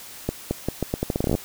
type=accelerating click train; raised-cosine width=2 ms; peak=-9 dBFS; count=16; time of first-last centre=0.29-1.351 s; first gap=220 ms; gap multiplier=0.8; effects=white hiss -41 dBFS RMS until 1.44 s